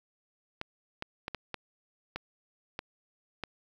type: clicks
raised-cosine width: 0.3 ms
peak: -19 dBFS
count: 8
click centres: 0.614 / 1.024 / 1.281 / 1.347 / 1.543 / 2.16 / 2.791 / 3.437 s
effects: 9-bit